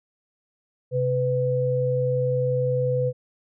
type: tone pair together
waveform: sine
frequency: 131.37 / 500 Hz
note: C3 / B4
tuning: +7 / +21 cents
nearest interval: octave + major seventh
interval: 2314 cents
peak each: -24 / -22 dBFS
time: 0.91-3.13 s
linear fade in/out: 50 ms
effects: none